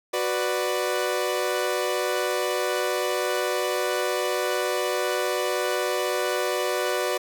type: chord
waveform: sawtooth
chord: B minor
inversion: second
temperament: equal with one note detuned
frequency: 370 / 493.9 / 589.7 Hz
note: F#4 / B4 / D5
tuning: 0 / 0 / +7 cents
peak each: -24 dBFS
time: 0.13-7.18 s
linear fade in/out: 10 ms
effects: none